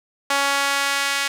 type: tone with high-pass filter sweep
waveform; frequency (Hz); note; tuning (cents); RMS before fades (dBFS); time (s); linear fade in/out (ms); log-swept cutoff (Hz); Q
sawtooth; 279.3; C#4; +13; -21; 0.3-1.28; 5; 940 to 1800; 1
effects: low-pass 11000 Hz 12 dB/octave + 7-bit